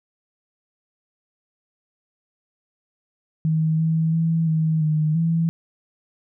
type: tone with pitch steps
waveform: sine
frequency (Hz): 158.5 / 161.1 / 163.7 / 158.8 / 154.2 / 165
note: D#3 / E3 / E3 / D#3 / D#3 / E3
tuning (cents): +32 / -39 / -12 / +36 / -15 / +2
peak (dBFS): -17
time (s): 3.45-5.49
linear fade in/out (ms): 0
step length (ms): 340
effects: none